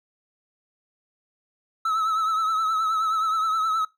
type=tone with vibrato; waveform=triangle; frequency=1300 Hz; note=E6; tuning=24 cents flat; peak=-19 dBFS; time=1.85-3.85 s; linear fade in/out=5 ms; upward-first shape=triangle; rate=9.5 Hz; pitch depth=56 cents each way; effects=noise-tail reverb RT60 0.2 s tail -21 dB re dry